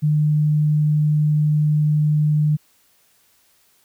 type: tone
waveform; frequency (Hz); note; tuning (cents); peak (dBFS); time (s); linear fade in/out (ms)
sine; 151; D3; +48; -14; 0.02-2.57; 20
effects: white hiss -59 dBFS RMS until 3.84 s